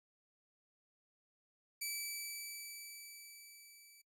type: tone with level ramp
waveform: 10% pulse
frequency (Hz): 2309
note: D7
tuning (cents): -30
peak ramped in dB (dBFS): -29 to -51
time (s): 1.81-4.02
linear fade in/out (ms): 10
effects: noise-tail reverb RT60 0.1 s tail -23 dB re dry